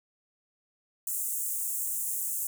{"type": "high-pass noise", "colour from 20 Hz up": "pink", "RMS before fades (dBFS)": -32, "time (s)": [1.07, 2.47], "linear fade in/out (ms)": 2, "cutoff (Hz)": 7300, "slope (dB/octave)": 48, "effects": []}